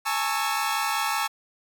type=chord; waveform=sawtooth; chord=A major seventh; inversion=third; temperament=equal with one note detuned; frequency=830.6 / 895.9 / 1108.7 / 1318.5 Hz; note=G#5 / A5 / C#6 / E6; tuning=0 / +31 / 0 / 0 cents; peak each=-26 dBFS; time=0.05-1.28 s; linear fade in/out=20 ms; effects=none